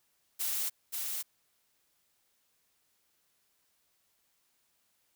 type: noise with echo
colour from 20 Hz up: blue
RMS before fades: -33 dBFS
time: 0.39-0.7 s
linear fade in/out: 20 ms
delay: 530 ms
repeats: 1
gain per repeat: -3 dB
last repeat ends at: 1.23 s
effects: white hiss -74 dBFS RMS until 5.15 s